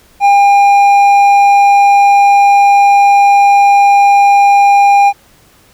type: tone with hard clipping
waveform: triangle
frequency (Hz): 804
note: G5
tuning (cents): +44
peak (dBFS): -5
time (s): 0.2-5.13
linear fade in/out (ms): 50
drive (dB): 9
effects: pink hiss -46 dBFS RMS until 5.73 s